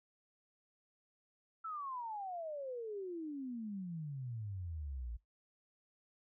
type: exponential sweep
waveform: sine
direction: down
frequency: 1342 to 54.9 Hz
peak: -40 dBFS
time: 1.64-5.17 s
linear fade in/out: 10 ms
effects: noise-tail reverb RT60 0.2 s tail -23 dB re dry